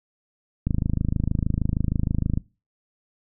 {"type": "click train", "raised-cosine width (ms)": 5, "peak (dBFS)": -10, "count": 46, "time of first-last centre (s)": [0.67, 2.375], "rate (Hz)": 26.4, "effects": ["noise-tail reverb RT60 0.3 s tail -22 dB re dry"]}